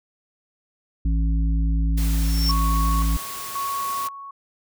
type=harmonic tone; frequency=55 Hz; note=A1; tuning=in tune; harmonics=1 / 3 / 5; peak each=-18 / -28 / -32 dBFS; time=1.05-3.17 s; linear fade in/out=5 ms
type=noise; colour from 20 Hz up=white; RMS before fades=-34 dBFS; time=1.97-4.08 s; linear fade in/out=10 ms
type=tone with exponential growth; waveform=sine; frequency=5430 Hz; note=F8; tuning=50 cents flat; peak=-19 dBFS; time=2.07-2.51 s; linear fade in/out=0 ms; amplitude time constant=94 ms
type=tone with tremolo; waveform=sine; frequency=1108.7 Hz; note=C#6; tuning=in tune; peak=-24 dBFS; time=2.49-4.31 s; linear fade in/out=5 ms; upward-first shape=square; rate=0.94 Hz; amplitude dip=70%
effects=none